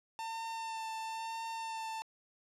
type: tone with vibrato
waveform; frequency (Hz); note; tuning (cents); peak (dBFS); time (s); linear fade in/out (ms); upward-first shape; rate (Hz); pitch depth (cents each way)
45% pulse; 898; A5; +35; -38; 0.19-2.02; 0; sine; 1; 17
effects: low-pass 9000 Hz 12 dB/octave